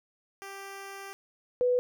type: tone pair in turn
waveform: 10% pulse / sine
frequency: 393 / 495.1 Hz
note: G4 / B4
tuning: +4 / +4 cents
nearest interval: major third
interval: 400 cents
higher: second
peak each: -32 / -22 dBFS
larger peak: second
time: 0.42-1.13 / 1.61-1.79 s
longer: first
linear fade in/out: 0 ms
effects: none